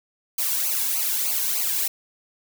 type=noise with flanger; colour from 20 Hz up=blue; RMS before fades=-24 dBFS; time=0.38-1.88 s; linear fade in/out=5 ms; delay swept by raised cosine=0.55 to 1.65 ms; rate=3.3 Hz; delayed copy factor=-0.95; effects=none